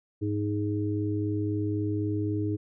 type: harmonic tone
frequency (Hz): 103.83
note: G#2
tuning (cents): 0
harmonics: 1 / 3 / 4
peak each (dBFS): -29 / -29 / -35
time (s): 0.21-2.57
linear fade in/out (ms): 20
effects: none